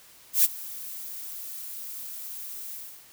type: noise with ADSR envelope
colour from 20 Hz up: violet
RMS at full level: -17 dBFS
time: 0.33-3.06 s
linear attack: 110 ms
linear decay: 28 ms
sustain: -21 dB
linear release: 320 ms
effects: white hiss -53 dBFS RMS until 3.12 s